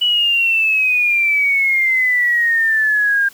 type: exponential sweep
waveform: sine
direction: down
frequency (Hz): 2960 to 1600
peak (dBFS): -12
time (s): 0.01-3.29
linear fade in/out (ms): 10
effects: white hiss -44 dBFS RMS until 3.33 s